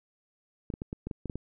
clicks, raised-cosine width 3 ms, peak -22 dBFS, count 9, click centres 0.702 / 0.739 / 0.819 / 0.929 / 1.07 / 1.112 / 1.257 / 1.298 / 1.356 s, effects none

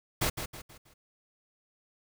pink noise with echo, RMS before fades -28 dBFS, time 0.21-0.3 s, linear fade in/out 10 ms, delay 160 ms, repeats 4, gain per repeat -8 dB, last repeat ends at 0.94 s, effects none

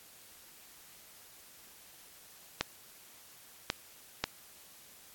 clicks, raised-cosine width 0.2 ms, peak -11 dBFS, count 3, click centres 2.61 / 3.701 / 4.24 s, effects white hiss -56 dBFS RMS until 5.14 s + AAC 64 kbps

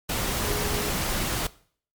sine tone in noise, 415.3 Hz, G#4, in tune, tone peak -33 dBFS, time 0.44-0.9 s, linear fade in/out 5 ms, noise pink, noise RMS -27 dBFS, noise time 0.09-1.47 s, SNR -9 dB, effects noise-tail reverb RT60 0.5 s tail -19 dB re dry + MP3 96 kbps

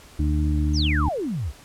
harmonic tone, 75.2 Hz, D2, 42 cents sharp, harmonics 1 / 2 / 3 / 4, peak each -20 / -28 / -33 / -27 dBFS, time 0.19-1.09 s, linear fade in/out 5 ms
sine exponential sweep, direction down, 6630 to 57.6 Hz, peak -24 dBFS, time 0.73-1.53 s, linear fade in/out 50 ms
effects pink hiss -48 dBFS RMS until 1.64 s + low-pass 12000 Hz 12 dB/octave

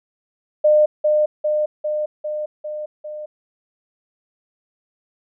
sine tone with echo, 605 Hz, D#5, 49 cents flat, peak -10 dBFS, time 0.64-0.86 s, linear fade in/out 10 ms, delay 400 ms, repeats 6, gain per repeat -3 dB, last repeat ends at 3.26 s, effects none

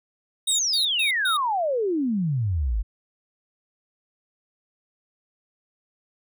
sine exponential sweep, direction down, 8700 to 46.29 Hz, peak -21 dBFS, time 0.47-2.83 s, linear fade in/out 20 ms
square tone bursts, 3729 Hz, A#7, in tune, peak -24 dBFS, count 4, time 0.47-1.37 s, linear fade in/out 5 ms, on 120 ms, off 140 ms
effects none

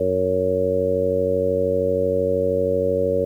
harmonic tone, 92.9 Hz, F#2, 7 cents sharp, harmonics 1 / 2 / 3 / 4 / 5 / 6, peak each -30 / -31 / -30 / -29 / -21 / -21 dBFS, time 0-3.25 s, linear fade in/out 5 ms, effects 9-bit

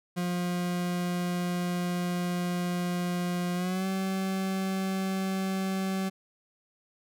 40% pulse tone with pitch glide, 177.1 to 190.91 Hz, F3 to G3, +24 to -46 cents, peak -27 dBFS, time 0.16-6.1 s, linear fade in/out 20 ms, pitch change +130 cents, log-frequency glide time 3.55-3.86 s, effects none

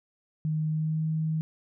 sine tone with pitch glide, 155.56 to 158.01 Hz, D#3 to D#3, 0 to +27 cents, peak -25 dBFS, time 0.45-1.41 s, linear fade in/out 0 ms, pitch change +27 cents, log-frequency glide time 0.68-1.05 s, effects none

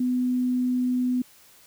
sine tone, 250.5 Hz, B3, 25 cents sharp, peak -21 dBFS, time 0-1.22 s, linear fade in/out 5 ms, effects white hiss -54 dBFS RMS until 1.66 s

